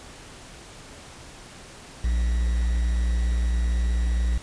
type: tone with quantisation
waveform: triangle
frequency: 58.8 Hz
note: A#1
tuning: 16 cents sharp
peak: -18 dBFS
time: 2.04-4.38 s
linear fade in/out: 5 ms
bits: 7
effects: pink hiss -44 dBFS RMS until 4.42 s + resampled to 22050 Hz